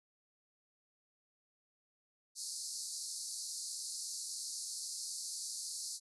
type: band-pass noise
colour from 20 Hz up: pink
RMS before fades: -43 dBFS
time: 2.35-6 s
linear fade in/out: 50 ms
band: 4200 to 11000 Hz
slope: 96 dB/octave
effects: none